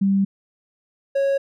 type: tone pair in turn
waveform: sine / triangle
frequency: 196 / 550.9 Hz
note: G3 / C#5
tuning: 0 / -11 cents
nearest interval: octave + tritone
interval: 1789 cents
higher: second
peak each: -15 dBFS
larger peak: neither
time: 0.01-0.25 / 1.15-1.38 s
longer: first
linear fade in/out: 10 ms
effects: none